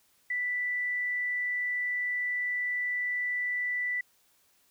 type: tone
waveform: sine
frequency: 1975.5 Hz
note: B6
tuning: in tune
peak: -28 dBFS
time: 0.3-4.01 s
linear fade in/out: 5 ms
effects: white hiss -67 dBFS RMS until 4.7 s